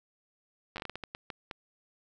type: slowing click train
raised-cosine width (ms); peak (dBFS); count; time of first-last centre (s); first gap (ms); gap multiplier
0.3; -22; 12; 0.76-1.512; 9; 1.37
effects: none